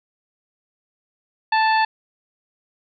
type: harmonic tone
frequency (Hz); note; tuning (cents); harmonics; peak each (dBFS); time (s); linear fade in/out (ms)
880; A5; 0; 1 / 2 / 3 / 4 / 5; -16 / -22 / -27 / -34 / -30; 1.52-1.85; 5
effects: none